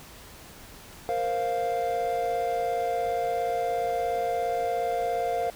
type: chord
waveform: triangle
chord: Bb suspended second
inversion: none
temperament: equal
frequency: 466.2 / 523.3 / 698.5 Hz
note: Bb4 / C5 / F5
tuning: 0 / 0 / 0 cents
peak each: -29 / -30 / -25 dBFS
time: 1.09-5.5 s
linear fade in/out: 0 ms
effects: pink hiss -47 dBFS RMS until 5.55 s